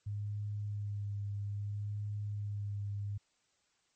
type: tone with vibrato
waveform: sine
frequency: 102.6 Hz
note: G#2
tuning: 21 cents flat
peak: -35 dBFS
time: 0.06-3.18 s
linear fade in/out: 10 ms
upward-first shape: sine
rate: 0.61 Hz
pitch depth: 19 cents each way
effects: white hiss -75 dBFS RMS until 3.95 s + MP3 32 kbps